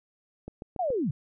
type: click train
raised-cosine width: 2 ms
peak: -25 dBFS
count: 4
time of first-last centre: 0.48-0.904 s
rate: 7.08 Hz
type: linear sweep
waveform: sine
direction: down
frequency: 769 to 114.4 Hz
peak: -25 dBFS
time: 0.79-1.11 s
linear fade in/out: 5 ms
effects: none